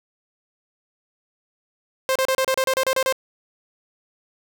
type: tone bursts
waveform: sawtooth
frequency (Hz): 526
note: C5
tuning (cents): +9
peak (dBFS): -14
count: 11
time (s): 2.09-3.125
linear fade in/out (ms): 0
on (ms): 65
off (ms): 32
effects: none